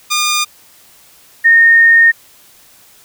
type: tone pair in turn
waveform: 10% pulse / sine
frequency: 1212 / 1838.9 Hz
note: D#6 / A#6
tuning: -46 / -24 cents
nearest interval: perfect fifth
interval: 722 cents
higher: second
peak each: -4 dBFS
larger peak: neither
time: 0.1-0.45 / 1.44-2.12 s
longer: second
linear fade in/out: 20 ms
effects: white hiss -45 dBFS RMS until 3.04 s